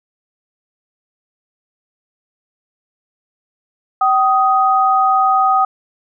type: tone pair together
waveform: sine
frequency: 768 / 1249 Hz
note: G5 / D#6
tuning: -36 / +6 cents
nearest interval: minor sixth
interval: 842 cents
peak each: -13 dBFS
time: 4.01-5.65 s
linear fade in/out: 5 ms
effects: none